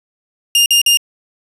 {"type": "tone bursts", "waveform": "sawtooth", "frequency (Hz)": 2814, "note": "F7", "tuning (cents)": 12, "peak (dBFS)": -5, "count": 3, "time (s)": [0.55, 0.972], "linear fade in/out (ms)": 2, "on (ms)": 110, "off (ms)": 46, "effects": ["resampled to 32000 Hz"]}